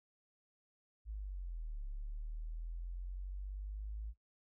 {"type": "linear two-way sweep", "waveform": "sine", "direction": "down then up", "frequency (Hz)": [54.1, 34.67, 54.1], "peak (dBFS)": -40, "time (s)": [1.05, 4.14], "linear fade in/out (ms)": 50, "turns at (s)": 1.84, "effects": ["noise-tail reverb RT60 0.1 s tail -18 dB re dry"]}